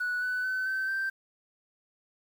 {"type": "tone with pitch steps", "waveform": "sine", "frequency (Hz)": [1474, 1496.3, 1518.9, 1541.9, 1565.3], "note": ["F#6", "F#6", "F#6", "G6", "G6"], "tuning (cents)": [-7, 19, 45, -29, -3], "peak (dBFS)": -26, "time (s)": [0, 1.1], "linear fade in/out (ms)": 10, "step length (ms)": 220, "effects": ["tanh soft clip ceiling -26 dBFS", "9-bit"]}